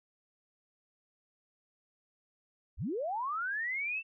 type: linear sweep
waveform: sine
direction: up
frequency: 32.7 to 2702 Hz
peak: -32 dBFS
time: 2.77-4.03 s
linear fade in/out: 50 ms
effects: none